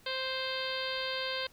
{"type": "harmonic tone", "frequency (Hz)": 523.3, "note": "C5", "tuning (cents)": 0, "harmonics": [1, 2, 3, 4, 5, 6, 7, 8, 9], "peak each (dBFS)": [-38, -42, -40, -43, -43, -41, -41, -42, -44], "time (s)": [0.06, 1.47], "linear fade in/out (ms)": 5, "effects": ["pink hiss -61 dBFS RMS until 1.52 s"]}